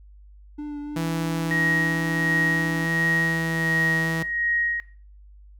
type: tone with vibrato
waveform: triangle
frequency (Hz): 293.7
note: D4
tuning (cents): 0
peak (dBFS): -27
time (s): 0.58-2.86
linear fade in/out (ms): 10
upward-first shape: triangle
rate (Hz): 3.5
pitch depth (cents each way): 23
type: tone with pitch glide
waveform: sawtooth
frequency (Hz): 164.81 to 163.2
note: E3 to E3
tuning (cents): 0 to -17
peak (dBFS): -21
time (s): 0.96-4.23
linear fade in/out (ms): 5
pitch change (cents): -17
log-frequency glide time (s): 3.16-3.76
type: tone with tremolo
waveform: sine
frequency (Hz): 1883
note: A#6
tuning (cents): +17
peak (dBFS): -20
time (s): 1.51-4.8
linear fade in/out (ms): 0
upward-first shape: sine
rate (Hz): 1.4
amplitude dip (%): 65
effects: noise-tail reverb RT60 0.4 s tail -18 dB re dry + added 50 Hz sine -45 dBFS peak until 5.59 s